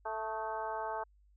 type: harmonic tone with a mistuned harmonic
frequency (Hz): 220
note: A3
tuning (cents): 0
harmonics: 2 / 3 / 4 / 5 / 6 / 7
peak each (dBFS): -44 / -41 / -38 / -44 / -47 / -47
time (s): 0.05-1.04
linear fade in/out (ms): 10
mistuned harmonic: 6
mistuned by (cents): -62
effects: added 50 Hz sine -62 dBFS peak until 1.36 s